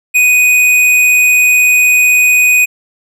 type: tone with hard clipping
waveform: triangle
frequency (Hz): 2489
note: D#7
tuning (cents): 0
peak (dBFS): -7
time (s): 0.14-2.66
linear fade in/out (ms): 20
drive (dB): 16
effects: none